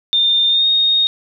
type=tone with pitch glide; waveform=sine; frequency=3615 to 3712 Hz; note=A7 to A#7; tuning=+46 to -8 cents; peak=-11 dBFS; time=0.13-1.07 s; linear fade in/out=0 ms; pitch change=+46 cents; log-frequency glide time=0.48-0.66 s; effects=none